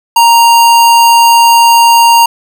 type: tone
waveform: square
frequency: 932.3 Hz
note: A#5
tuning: in tune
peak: -3 dBFS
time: 0.16-2.26 s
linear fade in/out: 5 ms
effects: none